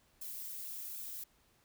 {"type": "noise with flanger", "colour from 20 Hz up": "violet", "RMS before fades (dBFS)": -44, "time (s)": [0.21, 1.24], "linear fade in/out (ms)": 5, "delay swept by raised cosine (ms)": [1, 6.1], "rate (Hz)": 1.3, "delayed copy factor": -0.7, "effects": ["pink hiss -70 dBFS RMS until 1.64 s"]}